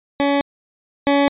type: tone pair in turn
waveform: 20% pulse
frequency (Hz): 282.3 / 282.3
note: C#4 / C#4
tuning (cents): +32 / +32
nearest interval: unison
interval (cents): 0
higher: neither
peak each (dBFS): -10 / -8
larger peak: second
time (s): 0.2-0.41 / 1.07-1.28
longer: neither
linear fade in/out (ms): 0
effects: resampled to 8000 Hz